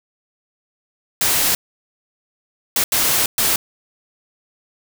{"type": "noise bursts at uneven times", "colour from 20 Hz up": "white", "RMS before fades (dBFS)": -17, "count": 4, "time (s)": [[1.21, 1.55], [2.76, 2.84], [2.92, 3.26], [3.38, 3.56]], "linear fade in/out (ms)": 2, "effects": []}